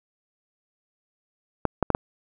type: clicks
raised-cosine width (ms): 1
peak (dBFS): -6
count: 4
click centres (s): 1.653 / 1.827 / 1.903 / 1.949
effects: none